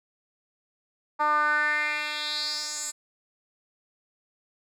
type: tone with band-pass filter sweep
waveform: 10% pulse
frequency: 299.6 Hz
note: D4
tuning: 35 cents sharp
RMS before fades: -27 dBFS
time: 1.19-2.92 s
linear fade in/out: 20 ms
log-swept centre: 1000 to 7900 Hz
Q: 4.1
effects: none